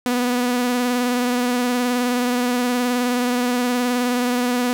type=tone with vibrato; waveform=sawtooth; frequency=246.2 Hz; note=B3; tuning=5 cents flat; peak=-14 dBFS; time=0.06-4.73 s; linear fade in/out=0 ms; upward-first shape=triangle; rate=19 Hz; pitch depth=33 cents each way; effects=none